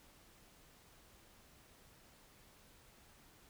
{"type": "silence", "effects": ["pink hiss -64 dBFS RMS until 3.49 s"]}